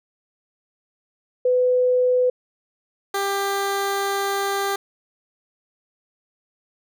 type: tone pair in turn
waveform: sine / 15% pulse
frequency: 501 / 396.4 Hz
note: B4 / G4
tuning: +25 / +19 cents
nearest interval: major third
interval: 406 cents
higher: first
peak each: -15 dBFS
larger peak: neither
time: 1.45-2.3 / 3.14-4.76 s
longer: second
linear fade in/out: 5 ms
effects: none